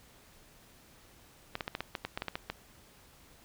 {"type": "clicks", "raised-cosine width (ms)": 0.3, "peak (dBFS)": -18, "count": 12, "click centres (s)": [1.554, 1.608, 1.679, 1.751, 1.806, 1.952, 2.05, 2.175, 2.221, 2.283, 2.355, 2.5], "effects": ["pink hiss -59 dBFS RMS until 3.44 s"]}